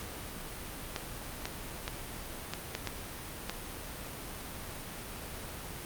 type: clicks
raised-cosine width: 0.2 ms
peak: -16 dBFS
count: 7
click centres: 0.962 / 1.455 / 1.879 / 2.536 / 2.751 / 2.873 / 3.496 s
effects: pink hiss -42 dBFS RMS until 5.85 s + Opus 48 kbps